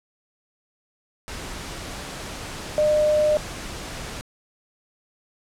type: tone in noise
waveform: sine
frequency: 606 Hz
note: D#5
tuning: 46 cents flat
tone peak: -16 dBFS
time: 2.78-3.37 s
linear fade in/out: 0 ms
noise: pink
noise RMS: -34 dBFS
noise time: 1.28-4.21 s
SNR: +15 dB
effects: low-pass 9000 Hz 12 dB/octave